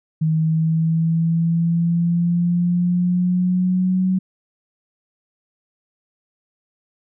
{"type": "exponential sweep", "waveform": "sine", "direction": "up", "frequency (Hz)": [157.8, 187], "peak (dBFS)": -15, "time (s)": [0.21, 4.19], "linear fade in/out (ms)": 10, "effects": []}